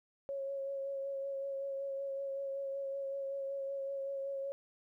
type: tone with vibrato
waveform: sine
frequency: 549 Hz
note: C#5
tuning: 17 cents flat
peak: -36 dBFS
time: 0.29-4.52 s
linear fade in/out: 0 ms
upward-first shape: sine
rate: 5.3 Hz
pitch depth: 19 cents each way
effects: 13-bit